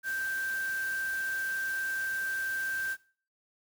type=tone in noise; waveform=sine; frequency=1568 Hz; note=G6; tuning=in tune; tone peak=-30 dBFS; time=0.03-2.97 s; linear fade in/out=50 ms; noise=white; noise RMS=-45 dBFS; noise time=0.03-2.97 s; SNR=+12 dB; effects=noise-tail reverb RT60 0.4 s tail -18 dB re dry